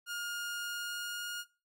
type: tone with pitch glide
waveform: sawtooth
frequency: 1420 to 1429.1 Hz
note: F6 to F6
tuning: +28 to +39 cents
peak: -33 dBFS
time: 0.06-1.45 s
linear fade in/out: 50 ms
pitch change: +11 cents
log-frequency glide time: 0.49-1.33 s
effects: noise-tail reverb RT60 0.3 s tail -19 dB re dry